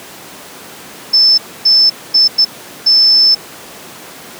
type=tone bursts at uneven times; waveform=sine; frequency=5274 Hz; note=E8; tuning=in tune; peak=-5 dBFS; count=5; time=1.13-1.38 / 1.65-1.9 / 2.14-2.28 / 2.38-2.45 / 2.86-3.35 s; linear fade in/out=10 ms; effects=pink hiss -32 dBFS RMS until 4.39 s + high-pass 200 Hz 12 dB/octave